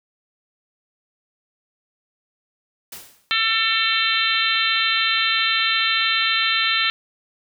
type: noise with exponential decay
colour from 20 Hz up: white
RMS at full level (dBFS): -33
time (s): 2.92-3.35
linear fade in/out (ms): 5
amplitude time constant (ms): 92
type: harmonic tone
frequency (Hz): 447.6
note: A4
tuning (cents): +30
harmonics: 3 / 4 / 5 / 6 / 7 / 8 / 9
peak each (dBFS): -25 / -25 / -25 / -25 / -25 / -25 / -25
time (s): 3.31-6.9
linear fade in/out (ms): 0
effects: none